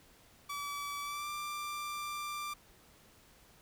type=tone with pitch glide; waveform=sawtooth; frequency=1149 to 1182.7 Hz; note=D6 to D6; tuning=-38 to +12 cents; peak=-34 dBFS; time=0.49-2.54 s; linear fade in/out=10 ms; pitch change=+50 cents; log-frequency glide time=1.02-1.29 s; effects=pink hiss -62 dBFS RMS until 3.61 s